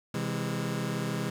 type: chord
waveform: sawtooth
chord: C augmented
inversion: none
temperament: just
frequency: 130.81 / 163.52 / 204.4 Hz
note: C3 / E3 / G#3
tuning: 0 / -14 / -27 cents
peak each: -30 dBFS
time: 0.14-1.3 s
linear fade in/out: 5 ms
effects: low-pass 12000 Hz 12 dB/octave + 9-bit